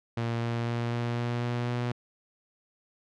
sawtooth tone with pitch steps, 116.54 / 117.35 / 118.17 / 118.99 / 119.82 / 120.65 / 121.49 Hz, A#2 / A#2 / A#2 / A#2 / A#2 / B2 / B2, 0 / +12 / +24 / +36 / +48 / -40 / -28 cents, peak -24 dBFS, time 0.17-1.92 s, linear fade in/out 5 ms, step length 250 ms, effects low-pass 4000 Hz 12 dB/octave

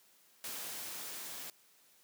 white noise with level ramp, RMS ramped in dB -42 to -45 dBFS, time 0.44-1.5 s, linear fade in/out 2 ms, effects white hiss -66 dBFS RMS until 2.03 s + high-pass 150 Hz 12 dB/octave

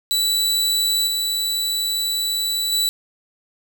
sawtooth tone with level steps, 3951 Hz, B7, in tune, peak -14 / -17 / -14 dBFS, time 0.11-2.89 s, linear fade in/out 0 ms, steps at 1.07 / 2.72 s, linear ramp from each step 5 ms, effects 7-bit

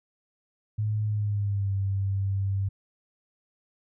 sine tone with pitch glide, 106.7 to 97.84 Hz, G#2 to G2, +47 to -3 cents, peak -24 dBFS, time 0.78-2.69 s, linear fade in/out 10 ms, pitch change -150 cents, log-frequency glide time 1.04-1.73 s, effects none

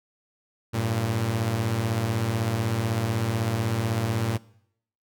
sawtooth beating tone pair, 98 / 114 Hz, G2 / A#2, 0 / -38 cents, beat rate 16 Hz, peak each -26 / -21 dBFS, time 0.73-4.38 s, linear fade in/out 20 ms, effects noise-tail reverb RT60 0.7 s tail -21 dB re dry

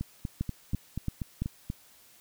two click trains, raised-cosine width 5 ms, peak -20 / -17 dBFS, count 8 / 4, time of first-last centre 0.01-1.701 / 0.41-1.42 s, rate 4.14 / 2.97 Hz, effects white hiss -58 dBFS RMS until 2.2 s

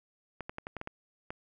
clicks, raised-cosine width 0.5 ms, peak -23 dBFS, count 8, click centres 0.407 / 0.495 / 0.584 / 0.669 / 0.767 / 0.814 / 0.874 / 1.305 s, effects none

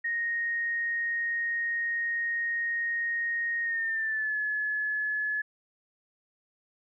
sine tone with pitch glide, 1864.7 to 1709.9 Hz, A#6 to A6, 0 to -50 cents, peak -27 dBFS, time 0.04-5.42 s, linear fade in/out 10 ms, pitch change -150 cents, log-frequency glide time 3.63-4.37 s, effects none

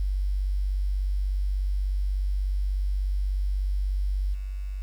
sine tone with level steps, 48.27 Hz, G1, 26 cents flat, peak -23 / -29 dBFS, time 0-4.82 s, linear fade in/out 0 ms, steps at 4.33 s, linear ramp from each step 20 ms, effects 9-bit

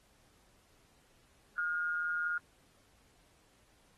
sine tone with amplitude modulation, 1425 Hz, F6, 34 cents sharp, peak -29 dBFS, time 1.58-2.38 s, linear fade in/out 2 ms, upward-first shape sine, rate 164 Hz, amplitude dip 55%, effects pink hiss -68 dBFS RMS until 3.97 s + AAC 32 kbps

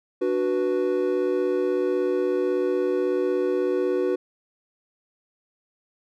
triangle chord, B minor, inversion first, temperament equal with one note detuned, 293.7 / 370 / 491.6 Hz, D4 / F#4 / B4, 0 / 0 / -8 cents, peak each -27 / -21 / -24 dBFS, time 0.21-4.16 s, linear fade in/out 10 ms, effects none

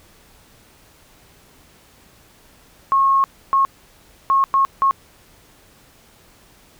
sine tone bursts at uneven times, 1088 Hz, C#6, 33 cents flat, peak -12 dBFS, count 5, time 2.92-3.24 / 3.53-3.65 / 4.3-4.44 / 4.54-4.65 / 4.82-4.91 s, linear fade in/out 0 ms, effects pink hiss -51 dBFS RMS until 6.79 s

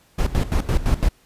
brown noise with tremolo, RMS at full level -17 dBFS, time 0.18-1.09 s, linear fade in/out 10 ms, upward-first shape square, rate 5.9 Hz, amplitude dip 80%, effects pink hiss -57 dBFS RMS until 1.25 s + resampled to 32000 Hz

